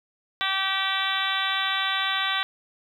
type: harmonic tone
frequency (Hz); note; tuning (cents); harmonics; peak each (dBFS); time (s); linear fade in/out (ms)
386; G4; -27; 2 / 3 / 4 / 5 / 6 / 7 / 8 / 9 / 10; -34 / -30 / -30 / -31 / -34 / -36 / -34 / -30 / -32; 0.41-2.43; 0
effects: 9-bit